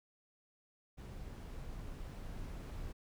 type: noise with level ramp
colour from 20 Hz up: brown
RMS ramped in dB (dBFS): -47 to -44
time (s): 0.97-2.93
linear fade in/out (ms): 20
effects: none